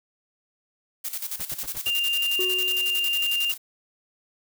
blue noise with tremolo, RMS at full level -30 dBFS, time 1.04-3.58 s, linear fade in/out 10 ms, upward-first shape square, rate 11 Hz, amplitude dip 70%
pink noise bursts, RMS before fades -40 dBFS, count 5, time 1.39-1.9 s, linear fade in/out 10 ms, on 42 ms, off 75 ms
sine tone, 2797 Hz, F7, 2 cents sharp, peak -22 dBFS, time 1.86-3.52 s, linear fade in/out 5 ms
triangle tone with exponential decay, 370 Hz, F#4, in tune, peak -24 dBFS, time 2.39-3.31 s, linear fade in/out 2 ms, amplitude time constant 200 ms
effects none

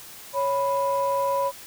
sine tone pair together, 554.4 / 987.8 Hz, C#5 / B5, 0 / 0 cents, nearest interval minor seventh, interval 1000 cents, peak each -23 dBFS, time 0.33-1.52 s, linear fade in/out 50 ms, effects tanh soft clip ceiling -15 dBFS + white hiss -43 dBFS RMS until 1.66 s

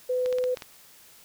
sine tone, 503 Hz, B4, 32 cents sharp, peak -23 dBFS, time 0.09-0.55 s, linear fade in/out 10 ms
clicks, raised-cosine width 0.2 ms, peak -20 dBFS, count 6, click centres 0.26 / 0.327 / 0.385 / 0.44 / 0.572 / 0.622 s
effects white hiss -53 dBFS RMS until 1.24 s

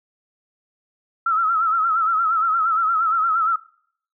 sine tone with vibrato, 1318.5 Hz, E6, in tune, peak -16 dBFS, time 1.26-3.56 s, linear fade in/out 5 ms, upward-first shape sine, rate 8.6 Hz, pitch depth 78 cents each way, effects noise-tail reverb RT60 0.6 s tail -22 dB re dry

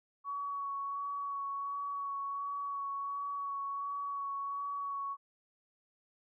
sine tone with vibrato, 1122 Hz, C#6, 21 cents sharp, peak -35 dBFS, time 0.24-5.17 s, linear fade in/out 50 ms, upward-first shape sine, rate 1.4 Hz, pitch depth 15 cents each way, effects none

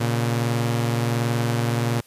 sawtooth tone pair together, 117.7 / 139.04 Hz, A#2 / C#3, +17 / +6 cents, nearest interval minor third, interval 289 cents, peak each -17 / -24 dBFS, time 0-2.01 s, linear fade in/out 10 ms, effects white hiss -54 dBFS RMS until 2.06 s + resampled to 32000 Hz

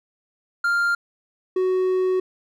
triangle tone pair in turn, 1397 / 371.5 Hz, F6 / F#4, 0 / +7 cents, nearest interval octave + major seventh, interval 2293 cents, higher first, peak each -16 dBFS, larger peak neither, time 0.64-0.95 / 1.56-2.2 s, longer second, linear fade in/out 5 ms, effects none

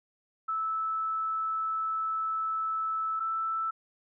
sine tone pair in turn, 1310 / 1322.2 Hz, E6 / E6, -11 / +5 cents, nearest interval unison, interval 16 cents, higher second, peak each -28 dBFS, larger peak neither, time 0.48-3.2 / 3.2-3.71 s, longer first, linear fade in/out 10 ms, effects none

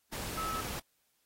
sine tone in noise, 1300 Hz, E6, 24 cents flat, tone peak -34 dBFS, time 0.37-0.61 s, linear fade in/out 10 ms, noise pink, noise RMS -40 dBFS, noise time 0.12-0.8 s, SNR +3 dB, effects white hiss -75 dBFS RMS until 1.25 s + AAC 48 kbps

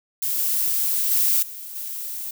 violet noise with level steps, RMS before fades -24 / -22 / -19 / -36 / -31 dBFS, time 0.22-2.31 s, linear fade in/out 5 ms, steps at 0.38 / 1.11 / 1.42 / 1.75 s, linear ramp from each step 10 ms, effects none

